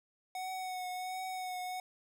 square tone with vibrato, 740 Hz, F#5, in tune, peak -38 dBFS, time 0.35-1.8 s, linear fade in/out 2 ms, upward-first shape triangle, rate 1.4 Hz, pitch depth 28 cents each way, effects none

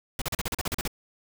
pink noise bursts, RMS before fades -29 dBFS, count 11, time 0.19-0.877 s, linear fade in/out 2 ms, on 27 ms, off 39 ms, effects none

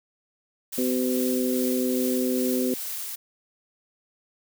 blue noise with tremolo, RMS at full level -32 dBFS, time 0.72-3.16 s, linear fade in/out 10 ms, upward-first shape sine, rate 2.4 Hz, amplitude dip 25%
harmonic tone, 126.8 Hz, B2, 46 cents sharp, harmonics 2 / 3 / 4, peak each -24 / -28 / -30 dBFS, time 0.78-2.74 s, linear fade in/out 2 ms
effects none

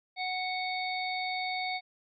harmonic tone, 740 Hz, F#5, in tune, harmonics 1 / 3 / 5 / 6, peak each -34 / -35 / -41 / -41 dBFS, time 0.16-1.81 s, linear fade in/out 50 ms, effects none

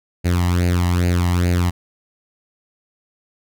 sawtooth tone with flanger, 88.3 Hz, F2, 20 cents sharp, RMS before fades -17 dBFS, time 0.24-1.71 s, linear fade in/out 20 ms, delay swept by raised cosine 0.44 to 1.03 ms, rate 2.4 Hz, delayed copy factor +0.75, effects none

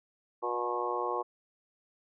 harmonic tone with a mistuned harmonic, 120.7 Hz, B2, 39 cents flat, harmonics 3 / 4 / 5 / 6 / 7 / 8 / 9, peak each -37 / -36 / -41 / -40 / -37 / -40 / -35 dBFS, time 0.42-1.23 s, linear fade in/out 20 ms, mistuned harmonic 7, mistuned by +21 cents, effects none

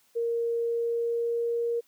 sine tone with pitch glide, 466.2 to 469.2 Hz, A#4 to A#4, 0 to +11 cents, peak -25 dBFS, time 0.15-1.81 s, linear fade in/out 20 ms, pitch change +11 cents, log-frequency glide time 0.61-1.66 s, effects white hiss -65 dBFS RMS until 1.87 s + high-pass 150 Hz 12 dB/octave

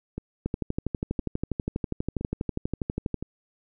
two click trains, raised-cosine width 3 ms, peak -19 / -14 dBFS, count 4 / 34, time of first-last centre 0.18-3.226 / 0.46-3.143 s, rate 0.985 / 12.3 Hz, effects none

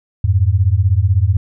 sine beating tone pair, 87.31 / 103.31 Hz, F2 / G#2, 0 / -9 cents, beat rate 16 Hz, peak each -13 dBFS, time 0.24-1.37 s, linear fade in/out 5 ms, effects none

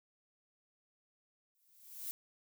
violet noise with exponential growth, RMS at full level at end -39 dBFS, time 1.55-2.11 s, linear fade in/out 0 ms, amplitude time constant 120 ms, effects none

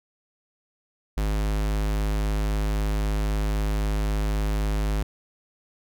square tone, 51.9 Hz, G#1, in tune, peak -23 dBFS, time 1.17-5.03 s, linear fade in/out 5 ms, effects none

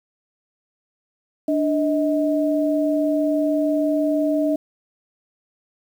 sine tone pair together, 295.2 / 631 Hz, D4 / D#5, +9 / +24 cents, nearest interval octave + minor second, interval 1315 cents, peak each -19 / -21 dBFS, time 1.48-4.56 s, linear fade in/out 5 ms, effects 8-bit

